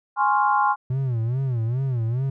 sine chord, Db major seventh, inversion second, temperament equal, 830.6 / 1046.5 / 1108.7 / 1396.9 Hz, Ab5 / C6 / Db6 / F6, 0 / 0 / 0 / 0 cents, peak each -20 / -21 / -26 / -26 dBFS, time 0.16-0.76 s, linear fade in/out 50 ms
triangle tone with vibrato, 123.47 Hz, B2, in tune, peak -19 dBFS, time 0.9-2.3 s, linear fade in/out 5 ms, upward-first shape sine, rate 2.4 Hz, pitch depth 170 cents each way
effects none

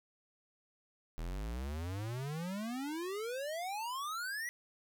square exponential sweep, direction up, 39.12 to 1975.5 Hz, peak -38 dBFS, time 1.18-4.49 s, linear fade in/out 0 ms, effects none

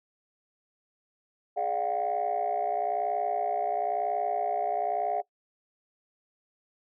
sine tone cluster, 418 / 588 / 708 / 769 Hz, G#4 / D5 / F5 / G5, +11 / +2 / +23 / -33 cents, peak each -35 / -33 / -28 / -31 dBFS, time 1.56-5.22 s, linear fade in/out 20 ms, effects noise-tail reverb RT60 0.1 s tail -21 dB re dry + tanh soft clip ceiling -20 dBFS

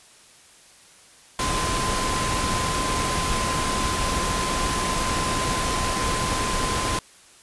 sine tone in noise, 1032 Hz, C6, 24 cents flat, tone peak -27 dBFS, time 1.39-6.99 s, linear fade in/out 2 ms, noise pink, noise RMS -25 dBFS, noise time 1.39-6.99 s, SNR -5 dB, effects white hiss -51 dBFS RMS until 7.42 s + resampled to 24000 Hz

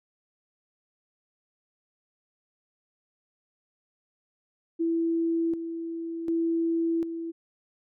sine tone with tremolo, 331.6 Hz, E4, 10 cents sharp, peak -23 dBFS, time 4.79-7.32 s, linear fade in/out 20 ms, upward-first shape square, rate 0.67 Hz, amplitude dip 60%, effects none

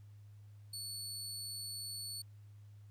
25% pulse tone, 4437 Hz, C#8, 1 cent sharp, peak -37 dBFS, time 0.73-2.22 s, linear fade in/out 5 ms, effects added 103 Hz sine -53 dBFS peak until 2.9 s + pink hiss -75 dBFS RMS until 2.9 s

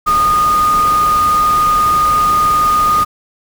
sine tone in noise, 1228 Hz, D#6, 23 cents flat, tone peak -9 dBFS, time 0.06-3.05 s, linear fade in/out 20 ms, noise pink, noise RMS -24 dBFS, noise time 0.06-3.05 s, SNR +12 dB, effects none

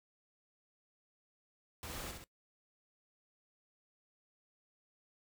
pink noise with echo, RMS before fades -45 dBFS, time 1.83-2.11 s, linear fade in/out 0 ms, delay 65 ms, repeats 2, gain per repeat -4 dB, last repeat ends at 2.24 s, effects noise-tail reverb RT60 0.1 s tail -19 dB re dry

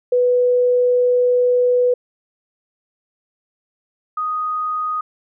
sine tone pair in turn, 493.9 / 1244.6 Hz, B4 / D#6, 0 / 0 cents, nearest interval octave + major third, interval 1600 cents, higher second, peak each -12 / -19 dBFS, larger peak first, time 0.12-1.94 / 4.17-5.01 s, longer first, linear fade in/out 5 ms, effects none

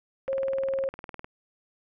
click train, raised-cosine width 0.5 ms, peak -24 dBFS, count 20, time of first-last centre 0.28-1.244 s, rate 19.7 Hz
sine tone, 539 Hz, C#5, 49 cents flat, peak -25 dBFS, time 0.28-0.89 s, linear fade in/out 5 ms
effects none

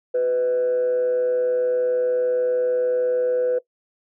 sine tone with frequency modulation, 498.8 Hz, B4, 17 cents sharp, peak -16 dBFS, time 0.14-3.59 s, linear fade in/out 10 ms, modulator 131 Hz, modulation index 0.27, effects noise-tail reverb RT60 0.1 s tail -19 dB re dry + tanh soft clip ceiling -15 dBFS

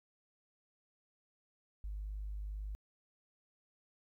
sine tone, 51 Hz, G#1, 31 cents flat, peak -38 dBFS, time 1.84-2.75 s, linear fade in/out 0 ms, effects tanh soft clip ceiling -34 dBFS + 13-bit

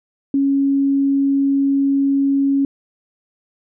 sine tone, 276.3 Hz, C#4, 6 cents flat, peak -13 dBFS, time 0.34-2.65 s, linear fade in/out 2 ms, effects none

